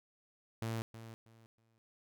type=tone with echo; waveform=sawtooth; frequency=113.3 Hz; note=A#2; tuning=49 cents flat; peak=-32 dBFS; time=0.62-0.82 s; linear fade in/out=0 ms; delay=320 ms; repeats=3; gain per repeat=-12 dB; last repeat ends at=1.78 s; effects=none